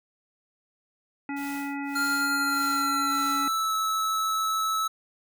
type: harmonic tone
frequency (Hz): 281.3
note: C#4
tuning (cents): +26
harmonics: 1 / 3 / 5 / 7 / 9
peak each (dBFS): -31 / -37 / -41 / -40 / -43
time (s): 1.29-3.48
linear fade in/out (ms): 2
type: noise with tremolo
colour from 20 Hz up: white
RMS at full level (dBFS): -43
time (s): 1.36-3.55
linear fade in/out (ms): 10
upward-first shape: sine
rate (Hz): 1.7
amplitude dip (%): 100
type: tone with pitch glide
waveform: square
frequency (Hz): 1396.9 to 1303.4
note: F6 to E6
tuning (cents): 0 to -20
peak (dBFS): -25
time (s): 1.95-4.88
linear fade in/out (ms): 10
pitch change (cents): -120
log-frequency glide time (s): 2.35-3.74
effects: none